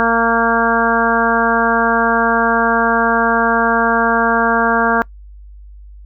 harmonic tone with a mistuned harmonic, 230 Hz, A#3, 23 cents flat, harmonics 1 / 2 / 3 / 4 / 5 / 6 / 7, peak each -19 / -19 / -19 / -19 / -19 / -19 / -19 dBFS, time 0-5.02 s, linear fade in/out 0 ms, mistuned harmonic 6, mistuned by +20 cents, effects noise-tail reverb RT60 0.1 s tail -23 dB re dry + added 50 Hz sine -34 dBFS peak until 6.05 s

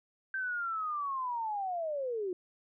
sine linear sweep, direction down, 1568 to 349.2 Hz, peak -32 dBFS, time 0.34-2.33 s, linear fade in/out 2 ms, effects none

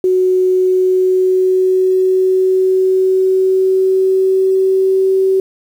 sine tone with pitch glide, 370 to 381.7 Hz, F#4 to G4, 0 to -46 cents, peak -9 dBFS, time 0.04-5.4 s, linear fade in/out 2 ms, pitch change +54 cents, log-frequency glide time 0.46-5.13 s, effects 7-bit

